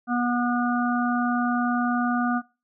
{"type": "harmonic tone", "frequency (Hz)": 242.7, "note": "B3", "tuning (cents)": -30, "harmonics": [1, 3, 5, 6], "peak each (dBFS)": [-23, -28, -30, -31], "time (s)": [0.07, 2.42], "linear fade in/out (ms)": 50, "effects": ["noise-tail reverb RT60 0.3 s tail -20 dB re dry"]}